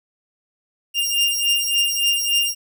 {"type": "beating tone pair", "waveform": "sawtooth", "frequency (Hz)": [2800, 2803.5], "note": ["F7", "F7"], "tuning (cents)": [4, 6], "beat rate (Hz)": 3.5, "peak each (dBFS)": [-17, -17], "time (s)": [0.94, 2.55], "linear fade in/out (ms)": 50, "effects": []}